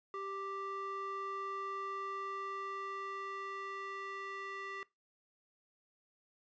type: tone with band-pass filter sweep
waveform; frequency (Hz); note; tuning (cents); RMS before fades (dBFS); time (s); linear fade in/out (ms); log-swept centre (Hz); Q
square; 392; G4; 0; -42; 0.14-4.83; 0; 990 to 1700; 2.3
effects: noise-tail reverb RT60 0.2 s tail -20 dB re dry + resampled to 16000 Hz